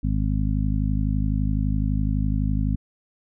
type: harmonic tone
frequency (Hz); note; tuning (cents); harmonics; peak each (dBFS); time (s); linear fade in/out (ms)
51.9; G#1; 0; 1 / 2 / 3 / 4 / 5; -23 / -26 / -28 / -29 / -30; 0.03-2.76; 10
effects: none